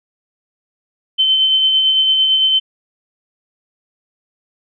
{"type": "tone with tremolo", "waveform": "sine", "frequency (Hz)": 3077, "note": "G7", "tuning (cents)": -33, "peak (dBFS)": -9, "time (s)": [1.18, 2.6], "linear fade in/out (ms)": 20, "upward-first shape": "sine", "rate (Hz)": 8.9, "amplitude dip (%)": 30, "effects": []}